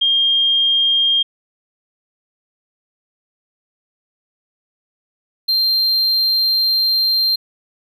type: tone pair in turn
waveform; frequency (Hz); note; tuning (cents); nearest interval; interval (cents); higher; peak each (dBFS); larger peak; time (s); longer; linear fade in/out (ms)
sine / triangle; 3216 / 4168; G7 / C8; +44 / -7; major third; 449; second; -12; neither; 0.01-1.23 / 5.48-7.36; second; 10
effects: none